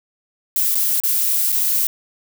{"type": "noise with dropouts", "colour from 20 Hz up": "violet", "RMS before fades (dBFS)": -18, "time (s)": [0.56, 1.87], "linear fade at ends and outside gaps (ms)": 1, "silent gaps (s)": [[0.747, 0.753], [1.001, 1.036], [1.52, 1.525]], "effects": []}